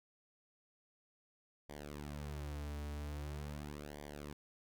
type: tone with flanger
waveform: sawtooth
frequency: 73.42 Hz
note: D2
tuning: in tune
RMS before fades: -45 dBFS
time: 1.69-4.33 s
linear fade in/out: 5 ms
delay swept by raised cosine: 0.74 to 5.84 ms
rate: 0.43 Hz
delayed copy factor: -0.9
effects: none